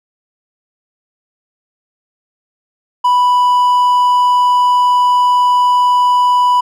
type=tone; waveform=triangle; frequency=987.8 Hz; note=B5; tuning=in tune; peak=-6 dBFS; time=3.04-6.61 s; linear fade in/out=10 ms; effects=none